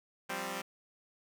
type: chord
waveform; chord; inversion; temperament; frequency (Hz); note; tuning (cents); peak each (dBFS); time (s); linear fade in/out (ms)
5% pulse; F suspended second; none; equal; 174.61 / 196 / 261.6; F3 / G3 / C4; 0 / 0 / 0; -32 / -28 / -30; 0.29-0.62; 10
effects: none